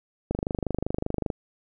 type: click train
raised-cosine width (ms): 2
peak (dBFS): -13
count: 26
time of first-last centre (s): 0.31-1.302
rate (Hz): 25.2
effects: none